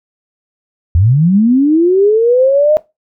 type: linear sweep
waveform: sine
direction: up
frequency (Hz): 77.78 to 622.3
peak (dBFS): -6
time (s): 0.95-2.77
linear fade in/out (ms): 0
effects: noise-tail reverb RT60 0.2 s tail -18 dB re dry